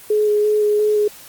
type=tone with vibrato; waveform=sine; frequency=421.1 Hz; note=G#4; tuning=24 cents sharp; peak=-13 dBFS; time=0.1-1.08 s; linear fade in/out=5 ms; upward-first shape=square; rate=2.9 Hz; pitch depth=11 cents each way; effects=white hiss -41 dBFS RMS until 1.28 s + Opus 24 kbps